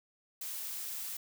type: noise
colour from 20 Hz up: blue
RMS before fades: -40 dBFS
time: 0.41-1.17 s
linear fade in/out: 5 ms
effects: none